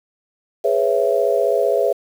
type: chord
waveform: sine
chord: C# minor seventh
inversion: second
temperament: just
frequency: 415.8 / 498.9 / 554.4 / 665.2 Hz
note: G#4 / B4 / C#5 / E5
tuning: +2 / +17 / 0 / +16 cents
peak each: -20 dBFS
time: 0.64-1.93 s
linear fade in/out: 10 ms
effects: 7-bit